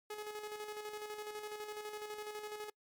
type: tone with tremolo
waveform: sawtooth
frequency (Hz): 422.4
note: G#4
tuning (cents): +29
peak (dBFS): -37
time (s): 0.1-2.7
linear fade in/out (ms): 5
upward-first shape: square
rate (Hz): 12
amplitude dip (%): 45
effects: noise-tail reverb RT60 0.1 s tail -25 dB re dry + MP3 96 kbps